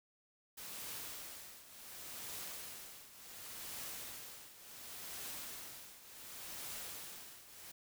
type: noise with tremolo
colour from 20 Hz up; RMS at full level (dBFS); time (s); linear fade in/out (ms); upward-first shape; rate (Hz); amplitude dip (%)
white; -45; 0.57-7.72; 10; triangle; 0.69; 80
effects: none